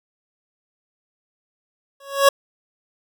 25% pulse tone with exponential growth, 554.4 Hz, C#5, in tune, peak -4 dBFS, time 2-2.29 s, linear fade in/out 5 ms, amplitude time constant 62 ms, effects none

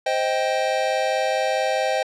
square chord, C minor, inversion none, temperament just, 523.3 / 627.9 / 784.9 Hz, C5 / Eb5 / G5, 0 / +16 / +2 cents, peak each -25 dBFS, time 0.06-2.03 s, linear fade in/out 5 ms, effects low-pass 6000 Hz 12 dB/octave

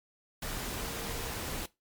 sine tone in noise, 460.4 Hz, A#4, 22 cents flat, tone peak -45 dBFS, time 0.79-1.3 s, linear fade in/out 5 ms, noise pink, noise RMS -37 dBFS, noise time 0.42-1.66 s, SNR -11 dB, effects noise-tail reverb RT60 0.2 s tail -19 dB re dry + MP3 96 kbps

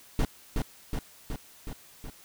brown noise with echo, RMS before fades -24 dBFS, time 0.19-0.25 s, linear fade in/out 2 ms, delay 370 ms, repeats 5, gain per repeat -3 dB, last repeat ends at 2.1 s, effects white hiss -54 dBFS RMS until 2.24 s

